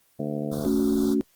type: harmonic tone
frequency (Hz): 73.6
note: D2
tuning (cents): +4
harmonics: 2 / 3 / 4 / 5 / 6 / 7 / 8 / 9 / 10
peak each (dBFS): -33 / -31 / -33 / -43 / -36 / -35 / -46 / -37 / -48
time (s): 0.19-0.67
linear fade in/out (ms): 5
type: band-stop noise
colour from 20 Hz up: pink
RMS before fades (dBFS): -38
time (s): 0.51-1.15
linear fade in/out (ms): 20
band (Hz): 1500 to 3400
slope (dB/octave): 96
type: chord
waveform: sine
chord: F# minor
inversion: first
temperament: equal with one note detuned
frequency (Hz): 220 / 281.9 / 370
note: A3 / C#4 / F#4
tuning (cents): 0 / +29 / 0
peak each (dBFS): -24 / -23 / -26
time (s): 0.65-1.21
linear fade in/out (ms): 0
effects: white hiss -63 dBFS RMS until 1.35 s + Opus 24 kbps